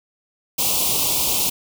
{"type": "band-stop noise", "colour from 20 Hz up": "white", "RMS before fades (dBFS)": -20, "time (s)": [0.58, 1.5], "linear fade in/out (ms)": 10, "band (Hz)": [1100, 2500], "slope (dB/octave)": 48, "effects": []}